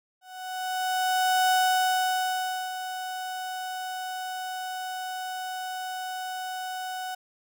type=tone with ADSR envelope; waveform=35% pulse; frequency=743 Hz; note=F#5; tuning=7 cents sharp; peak=-18 dBFS; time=0.21-7.15 s; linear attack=1300 ms; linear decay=1200 ms; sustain=-12 dB; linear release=7 ms; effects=none